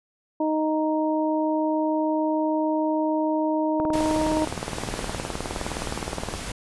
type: harmonic tone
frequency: 311.1 Hz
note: D#4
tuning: in tune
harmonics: 1 / 2 / 3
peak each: -23 / -26 / -28 dBFS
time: 0.4-4.45 s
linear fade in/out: 5 ms
type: click train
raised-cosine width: 1 ms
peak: -14 dBFS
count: 50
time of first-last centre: 3.8-6.339 s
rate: 19.3 Hz
type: noise with tremolo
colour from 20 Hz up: pink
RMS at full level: -32 dBFS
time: 3.93-6.52 s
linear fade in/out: 5 ms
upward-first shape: triangle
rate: 1.2 Hz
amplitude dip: 25%
effects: resampled to 24000 Hz